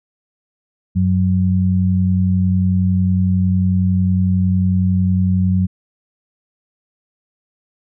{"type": "tone pair together", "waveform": "sine", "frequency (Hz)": [94.01, 185], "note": ["F#2", "F#3"], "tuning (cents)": [28, 0], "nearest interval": "octave", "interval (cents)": 1172, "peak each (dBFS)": -15, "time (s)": [0.95, 5.67], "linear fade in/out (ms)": 20, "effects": []}